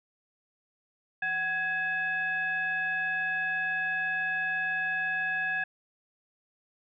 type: tone with frequency modulation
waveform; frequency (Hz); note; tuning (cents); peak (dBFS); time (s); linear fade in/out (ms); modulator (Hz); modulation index
sine; 1667; G#6; +6; -27; 1.22-5.64; 5; 914; 0.63
effects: none